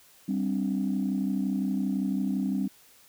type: chord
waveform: sine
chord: G suspended fourth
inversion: none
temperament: equal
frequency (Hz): 196 / 261.6 / 293.7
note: G3 / C4 / D4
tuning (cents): 0 / 0 / 0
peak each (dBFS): -27 / -29 / -33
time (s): 0.28-2.68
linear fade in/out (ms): 10
effects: tanh soft clip ceiling -18 dBFS + white hiss -57 dBFS RMS until 3.08 s